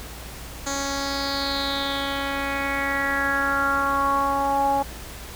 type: tone with low-pass filter sweep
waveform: 10% pulse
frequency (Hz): 277.2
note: C#4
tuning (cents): 0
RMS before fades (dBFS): -24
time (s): 0.66-4.83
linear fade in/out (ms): 10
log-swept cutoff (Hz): 6600 to 770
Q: 5.4
effects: added 58 Hz sine -39 dBFS peak until 5.35 s + pink hiss -39 dBFS RMS until 5.35 s